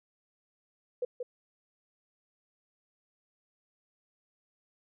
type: tone with echo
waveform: sine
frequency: 493.9 Hz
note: B4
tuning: in tune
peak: -28 dBFS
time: 1.02-1.05 s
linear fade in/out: 5 ms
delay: 180 ms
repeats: 1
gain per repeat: -5 dB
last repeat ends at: 1.23 s
effects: none